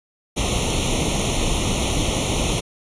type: noise with comb filter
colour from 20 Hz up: pink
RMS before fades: -21 dBFS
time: 0.36-2.61 s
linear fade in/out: 20 ms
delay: 0.31 ms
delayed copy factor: +0.95
effects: resampled to 22050 Hz